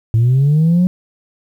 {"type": "linear sweep", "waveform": "sine", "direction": "up", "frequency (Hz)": [109.5, 185], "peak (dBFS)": -7, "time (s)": [0.14, 0.87], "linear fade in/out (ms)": 0, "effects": ["tanh soft clip ceiling -7 dBFS", "8-bit"]}